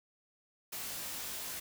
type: noise with comb filter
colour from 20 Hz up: white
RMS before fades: -41 dBFS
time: 0.72-1.6 s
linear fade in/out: 10 ms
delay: 20 ms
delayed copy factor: -0.95
effects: none